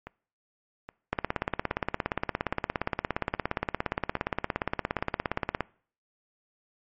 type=two click trains; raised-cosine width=0.5 ms; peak=-24 / -11 dBFS; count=7 / 78; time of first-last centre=0.07-4.988 / 1.13-5.607 s; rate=1.22 / 17.2 Hz; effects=noise-tail reverb RT60 0.5 s tail -23 dB re dry + MP3 32 kbps